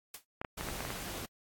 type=noise with exponential decay; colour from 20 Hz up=white; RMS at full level=-39 dBFS; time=0.14-0.25 s; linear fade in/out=5 ms; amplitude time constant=22 ms
type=clicks; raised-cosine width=0.5 ms; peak=-22 dBFS; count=7; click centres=0.415 / 0.448 / 0.61 / 0.687 / 0.806 / 0.851 / 0.904 s
type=noise; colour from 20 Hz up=pink; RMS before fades=-41 dBFS; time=0.57-1.26 s; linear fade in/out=10 ms
effects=AAC 64 kbps